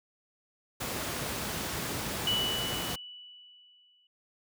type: noise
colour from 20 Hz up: pink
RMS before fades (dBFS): -34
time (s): 0.8-2.96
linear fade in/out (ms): 10
type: tone with exponential decay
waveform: sine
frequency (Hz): 2960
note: F#7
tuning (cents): 0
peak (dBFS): -25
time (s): 2.27-4.07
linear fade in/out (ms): 2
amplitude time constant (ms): 390
effects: high-pass 80 Hz 12 dB/octave